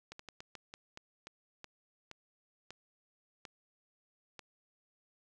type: slowing click train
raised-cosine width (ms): 0.2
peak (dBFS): -29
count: 13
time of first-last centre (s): 0.12-4.393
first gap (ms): 74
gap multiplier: 1.26
effects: none